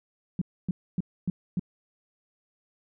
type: tone bursts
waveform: sine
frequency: 180 Hz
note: F#3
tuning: 47 cents flat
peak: -23 dBFS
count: 5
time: 0.39-1.595 s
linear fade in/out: 2 ms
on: 25 ms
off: 270 ms
effects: none